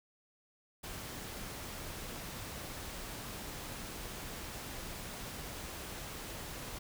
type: noise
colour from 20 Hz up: pink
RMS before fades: -44 dBFS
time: 0.83-6.79 s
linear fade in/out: 10 ms
effects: none